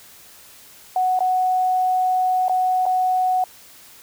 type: tone with dropouts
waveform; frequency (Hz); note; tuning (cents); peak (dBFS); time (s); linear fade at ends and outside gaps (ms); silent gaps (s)
sine; 740; F#5; 0; -16; 0.96-3.44; 2; 1.191-1.205 / 2.483-2.495 / 2.856-2.863
effects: white hiss -46 dBFS RMS until 4.02 s